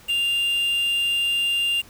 triangle tone with quantisation, 2794 Hz, F7, in tune, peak -18 dBFS, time 0.08-1.82 s, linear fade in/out 20 ms, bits 6, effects pink hiss -49 dBFS RMS until 1.89 s

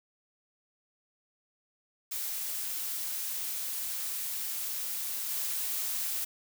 blue noise with level steps, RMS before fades -35 / -33 dBFS, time 2.11-6.25 s, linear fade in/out 10 ms, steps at 5.29 s, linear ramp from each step 20 ms, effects none

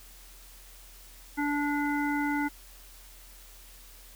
harmonic tone, 290.7 Hz, D4, 18 cents flat, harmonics 1 / 3 / 5 / 7, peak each -28 / -33 / -35 / -36 dBFS, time 1.37-2.49 s, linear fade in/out 20 ms, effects added 42 Hz sine -51 dBFS peak until 4.15 s + white hiss -53 dBFS RMS until 4.15 s

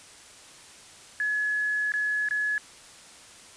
sine tone with dropouts, 1698 Hz, G#6, 38 cents sharp, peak -24 dBFS, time 1.2-2.58 s, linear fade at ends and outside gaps 1 ms, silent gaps 1.92-1.938 / 2.287-2.309 s, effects white hiss -49 dBFS RMS until 3.56 s + resampled to 22050 Hz

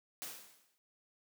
white noise with exponential decay, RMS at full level -41 dBFS, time 0.22-0.78 s, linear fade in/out 0 ms, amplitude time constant 120 ms, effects noise-tail reverb RT60 0.1 s tail -24 dB re dry + high-pass 150 Hz 12 dB/octave

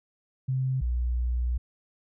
sine tone pair in turn, 130.81 / 60.74 Hz, C3 / B1, 0 / -28 cents, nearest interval octave + minor second, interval 1328 cents, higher first, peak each -24 dBFS, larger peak neither, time 0.48-0.81 / 0.81-1.58 s, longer second, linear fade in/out 10 ms, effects none

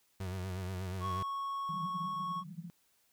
35% pulse tone with vibrato, 92.9 Hz, F#2, 7 cents sharp, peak -35 dBFS, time 0.2-1.23 s, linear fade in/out 5 ms, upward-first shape sine, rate 8.3 Hz, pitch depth 62 cents each way
triangle tone, 1104 Hz, C#6, 7 cents flat, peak -33 dBFS, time 1-2.44 s, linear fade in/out 50 ms
pink band-pass noise, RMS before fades -45 dBFS, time 1.69-2.7 s, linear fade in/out 0 ms, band 160 to 190 Hz, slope 96 dB/octave
effects white hiss -72 dBFS RMS until 3.12 s

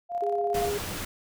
sine tone with tremolo, 698.5 Hz, F5, in tune, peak -25 dBFS, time 0.09-0.71 s, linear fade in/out 50 ms, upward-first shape square, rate 17 Hz, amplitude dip 40%
sine tone, 409.1 Hz, G#4, 26 cents flat, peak -27 dBFS, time 0.22-0.78 s, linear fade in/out 5 ms
pink noise, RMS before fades -34 dBFS, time 0.54-1.05 s, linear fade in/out 5 ms
effects none

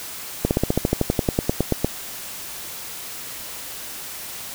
slowing click train, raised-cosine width 2 ms, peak -4 dBFS, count 17, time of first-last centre 0.45-1.846 s, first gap 59 ms, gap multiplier 1.05, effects white hiss -34 dBFS RMS until 4.54 s

